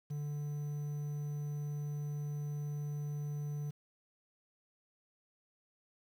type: tone with quantisation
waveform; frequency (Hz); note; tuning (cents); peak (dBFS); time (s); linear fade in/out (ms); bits
triangle; 146.83; D3; 0; -34; 0.1-3.71; 10; 10
effects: none